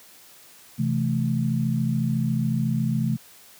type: chord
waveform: sine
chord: A minor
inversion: first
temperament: equal with one note detuned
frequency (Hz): 130.81 / 164.81 / 218.7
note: C3 / E3 / A3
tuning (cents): 0 / 0 / -10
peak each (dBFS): -24 / -26 / -25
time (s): 0.78-3.17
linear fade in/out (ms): 20
effects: white hiss -50 dBFS RMS until 3.59 s + high-pass 80 Hz 12 dB/octave